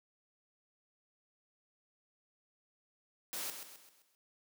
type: noise with echo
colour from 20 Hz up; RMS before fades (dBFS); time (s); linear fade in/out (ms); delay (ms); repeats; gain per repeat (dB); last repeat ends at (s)
white; -40; 3.33-3.5; 0; 130; 5; -7; 4.15
effects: high-pass 200 Hz 12 dB/octave